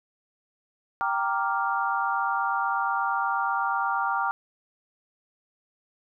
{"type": "chord", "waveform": "sine", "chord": "G minor seventh", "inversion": "none", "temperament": "equal", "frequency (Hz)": [784, 932.3, 1174.7, 1396.9], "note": ["G5", "Bb5", "D6", "F6"], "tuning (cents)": [0, 0, 0, 0], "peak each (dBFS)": -29, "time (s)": [1.01, 4.31], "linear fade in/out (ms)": 0, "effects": []}